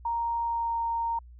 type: tone with pitch glide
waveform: sine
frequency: 932.3 to 925.3 Hz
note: A#5 to A#5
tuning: 0 to -13 cents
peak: -26 dBFS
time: 0.05-1.19 s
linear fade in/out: 5 ms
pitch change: -13 cents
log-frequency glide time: 0.45-0.77 s
effects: added 60 Hz sine -46 dBFS peak until 1.39 s